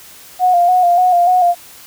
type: tone with vibrato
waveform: sine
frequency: 715 Hz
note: F5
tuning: 41 cents sharp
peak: -8 dBFS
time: 0.39-1.55 s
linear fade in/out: 50 ms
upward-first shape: square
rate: 3.4 Hz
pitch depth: 39 cents each way
effects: white hiss -39 dBFS RMS until 1.86 s